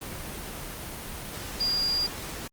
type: tone in noise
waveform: sine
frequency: 4817 Hz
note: D8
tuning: 43 cents sharp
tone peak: -24 dBFS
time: 1.6-2.07 s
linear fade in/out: 10 ms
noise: pink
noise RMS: -37 dBFS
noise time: 0.01-2.48 s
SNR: +10 dB
effects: Opus 24 kbps